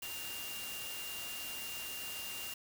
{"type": "tone in noise", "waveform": "sine", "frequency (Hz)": 2794, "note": "F7", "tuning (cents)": 0, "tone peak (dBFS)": -44, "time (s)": [0.02, 2.54], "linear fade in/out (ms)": 5, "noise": "white", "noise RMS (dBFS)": -44, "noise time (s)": [0.02, 2.54], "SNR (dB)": -3, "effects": []}